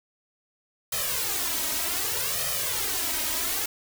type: noise with flanger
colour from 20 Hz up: white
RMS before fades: -28 dBFS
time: 0.92-3.66 s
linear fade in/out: 5 ms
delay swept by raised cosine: 1.6 to 3.2 ms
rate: 0.65 Hz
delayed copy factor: +1
effects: none